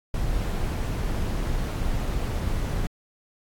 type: noise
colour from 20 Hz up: brown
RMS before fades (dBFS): -26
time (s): 0.14-2.87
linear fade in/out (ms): 2
effects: AAC 64 kbps